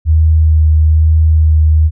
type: tone with vibrato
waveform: sine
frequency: 78.5 Hz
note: D#2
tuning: 16 cents sharp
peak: -5 dBFS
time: 0.05-1.91 s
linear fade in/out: 50 ms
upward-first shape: sine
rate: 1.1 Hz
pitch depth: 16 cents each way
effects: none